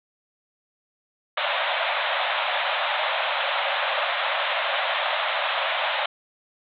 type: band-pass noise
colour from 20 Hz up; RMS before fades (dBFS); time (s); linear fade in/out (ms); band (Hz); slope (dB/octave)
pink; -25; 1.37-6.06; 5; 550 to 3800; 96
effects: none